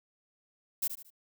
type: noise with echo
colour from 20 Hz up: violet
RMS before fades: -30 dBFS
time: 0.82-0.88 s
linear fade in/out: 10 ms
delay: 75 ms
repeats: 3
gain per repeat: -9 dB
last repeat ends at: 1.105 s
effects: none